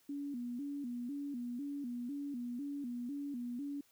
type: tone with vibrato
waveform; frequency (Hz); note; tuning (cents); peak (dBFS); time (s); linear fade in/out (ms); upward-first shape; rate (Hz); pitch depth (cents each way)
sine; 262.3; C4; +4; -38; 0.09-3.81; 5; square; 2; 140
effects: white hiss -70 dBFS RMS until 3.91 s